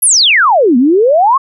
sine exponential two-way sweep, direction down then up, 11840 to 233.1 to 1135 Hz, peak -5 dBFS, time 0.02-1.38 s, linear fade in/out 10 ms, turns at 0.77 s, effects none

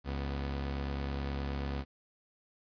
sawtooth tone pair together, 69.3 / 246.8 Hz, C#2 / B3, 0 / -1 cents, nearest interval octave + minor seventh, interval 2199 cents, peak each -30 / -39 dBFS, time 0.04-1.85 s, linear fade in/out 50 ms, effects resampled to 11025 Hz + 11-bit

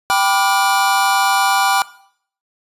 square chord, G dominant seventh, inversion none, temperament equal with one note detuned, 784 / 987.8 / 1174.7 / 1429.6 Hz, G5 / B5 / D6 / F6, 0 / 0 / 0 / +40 cents, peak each -17 / -20 / -21 / -19 dBFS, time 0.1-1.82 s, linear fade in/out 0 ms, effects noise-tail reverb RT60 0.6 s tail -18 dB re dry + resampled to 32000 Hz

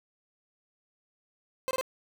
30% pulse tone bursts, 521 Hz, C5, 7 cents flat, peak -26 dBFS, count 3, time 1.68-1.811 s, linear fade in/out 0 ms, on 29 ms, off 22 ms, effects none

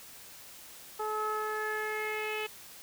sawtooth tone with low-pass filter sweep, 429.2 Hz, A4, 43 cents flat, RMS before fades -34 dBFS, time 0.99-2.47 s, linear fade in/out 10 ms, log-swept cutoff 1100 to 2800 Hz, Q 5.2, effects white hiss -50 dBFS RMS until 2.82 s

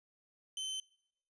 sawtooth tone, 3074 Hz, G7, 35 cents flat, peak -34 dBFS, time 0.57-0.8 s, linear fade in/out 2 ms, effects noise-tail reverb RT60 0.7 s tail -22 dB re dry + resampled to 22050 Hz

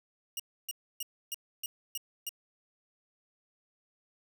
10% pulse tone bursts, 2853 Hz, F7, 36 cents sharp, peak -25 dBFS, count 7, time 0.37-2.292 s, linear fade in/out 2 ms, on 26 ms, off 290 ms, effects none

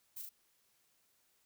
violet noise with echo, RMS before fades -45 dBFS, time 0.16-0.22 s, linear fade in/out 10 ms, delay 37 ms, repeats 2, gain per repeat -2 dB, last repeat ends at 0.294 s, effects white hiss -74 dBFS RMS until 1.45 s

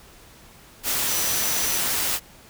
sine tone in noise, 5920 Hz, F#8, in tune, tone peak -29 dBFS, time 1.06-1.81 s, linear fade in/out 50 ms, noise white, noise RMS -24 dBFS, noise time 0.83-2.2 s, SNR -8 dB, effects pink hiss -49 dBFS RMS until 2.49 s

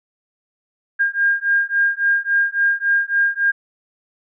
sine beating tone pair, 1610 / 1613.6 Hz, G6 / G6, +46 / +50 cents, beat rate 3.6 Hz, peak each -18 / -18 dBFS, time 0.99-3.52 s, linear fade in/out 20 ms, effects none

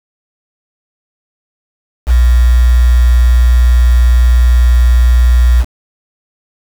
sine tone with quantisation, 60.6 Hz, B1, 32 cents flat, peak -4 dBFS, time 2.06-5.65 s, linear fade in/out 50 ms, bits 4, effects none

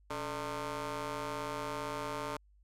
15% pulse ring-modulated tone, 155.4 Hz, D#3, 2 cents flat, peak -27 dBFS, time 0.1-2.37 s, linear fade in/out 5 ms, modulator 748 Hz, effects added 50 Hz sine -61 dBFS peak until 2.63 s + low-pass 12000 Hz 12 dB/octave

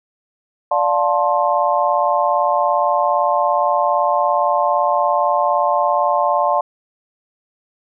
sine chord, D minor seventh, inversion none, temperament just, 587.3 / 704.8 / 881 / 1057.2 Hz, D5 / F5 / A5 / C6, 0 / +16 / +2 / +18 cents, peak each -19 dBFS, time 0.71-6.61 s, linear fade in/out 5 ms, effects none

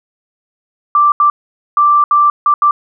sine tone bursts at uneven times, 1174.7 Hz, D6, in tune, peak -6 dBFS, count 6, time 0.95-1.12 / 1.2-1.3 / 1.77-2.04 / 2.11-2.3 / 2.46-2.54 / 2.62-2.71 s, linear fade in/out 2 ms, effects none

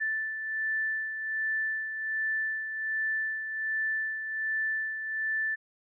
sine beating tone pair, 1760 / 1761.3 Hz, A6 / A6, 0 / +1 cents, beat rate 1.3 Hz, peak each -29 / -38 dBFS, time 0-5.56 s, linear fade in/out 20 ms, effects none

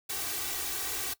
white noise with comb filter, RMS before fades -34 dBFS, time 0.09-1.14 s, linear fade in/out 10 ms, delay 2.6 ms, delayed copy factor +0.9, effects noise-tail reverb RT60 0.1 s tail -19 dB re dry

